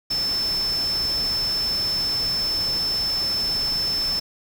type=tone in noise; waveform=sine; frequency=5280 Hz; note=E8; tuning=2 cents sharp; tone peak=-21 dBFS; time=0.1-4.2 s; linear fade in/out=10 ms; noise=pink; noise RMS=-34 dBFS; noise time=0.1-4.2 s; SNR=+10 dB; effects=none